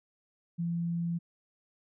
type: tone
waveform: sine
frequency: 169.9 Hz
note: F3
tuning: 47 cents flat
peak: -29 dBFS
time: 0.58-1.19 s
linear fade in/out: 20 ms
effects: none